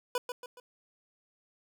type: tone with echo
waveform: 25% pulse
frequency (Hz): 493.9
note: B4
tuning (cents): 0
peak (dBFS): -24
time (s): 0.15-0.18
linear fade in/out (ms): 2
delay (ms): 140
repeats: 3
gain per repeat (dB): -7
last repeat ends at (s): 0.6
effects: none